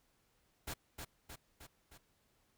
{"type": "noise with echo", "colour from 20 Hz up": "pink", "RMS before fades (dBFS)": -42, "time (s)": [0.67, 0.74], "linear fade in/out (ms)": 10, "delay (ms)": 310, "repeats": 4, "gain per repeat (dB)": -4, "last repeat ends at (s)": 1.98, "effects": ["pink hiss -75 dBFS RMS until 2.57 s"]}